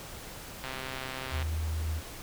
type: click train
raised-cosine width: 0.3 ms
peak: -21 dBFS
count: 104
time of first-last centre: 0.64-1.426 s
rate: 131 Hz
type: tone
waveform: sine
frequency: 79.3 Hz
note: D#2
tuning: 33 cents sharp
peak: -29 dBFS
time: 1.3-2.02 s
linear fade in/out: 50 ms
effects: pink hiss -44 dBFS RMS until 2.22 s